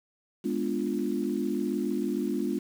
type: chord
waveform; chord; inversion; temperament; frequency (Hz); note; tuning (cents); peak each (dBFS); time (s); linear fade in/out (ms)
sine; G# diminished seventh; none; equal; 207.7 / 246.9 / 293.7 / 349.2; G#3 / B3 / D4 / F4; 0 / 0 / 0 / 0; -32; 0.44-2.59; 10
effects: 8-bit